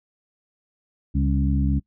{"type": "harmonic tone with a mistuned harmonic", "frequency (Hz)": 69.3, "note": "C#2", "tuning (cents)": 0, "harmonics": [1, 2, 3, 4], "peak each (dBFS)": [-21, -24, -26, -27], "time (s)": [1.14, 1.8], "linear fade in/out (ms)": 20, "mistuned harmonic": 3, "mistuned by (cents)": -47, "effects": ["noise-tail reverb RT60 0.1 s tail -22 dB re dry"]}